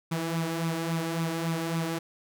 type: tone with flanger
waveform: sawtooth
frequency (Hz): 164.81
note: E3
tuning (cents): 0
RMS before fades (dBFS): -30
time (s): 0.11-1.99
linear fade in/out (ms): 10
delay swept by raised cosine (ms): 0.8 to 3.7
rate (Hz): 3.6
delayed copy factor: +0.55
effects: none